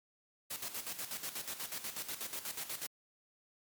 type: noise with tremolo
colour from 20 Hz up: white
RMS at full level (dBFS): -40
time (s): 0.5-2.87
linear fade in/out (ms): 10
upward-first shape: square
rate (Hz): 8.2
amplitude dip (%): 65
effects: high-pass 100 Hz 12 dB/octave + MP3 96 kbps